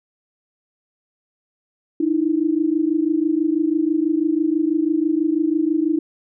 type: tone pair together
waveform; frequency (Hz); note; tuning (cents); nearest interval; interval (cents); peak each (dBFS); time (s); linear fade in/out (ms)
sine; 303 / 329.1; D#4 / E4; -46 / -3; minor second; 143; -19; 2-5.99; 5
effects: none